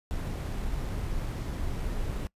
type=noise with sample-and-hold; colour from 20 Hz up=brown; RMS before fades=-32 dBFS; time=0.11-2.27 s; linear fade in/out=0 ms; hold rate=11025 Hz; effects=noise-tail reverb RT60 0.1 s tail -23 dB re dry + resampled to 32000 Hz